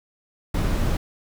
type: noise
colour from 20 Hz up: brown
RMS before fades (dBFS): -22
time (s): 0.54-0.97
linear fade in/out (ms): 5
effects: none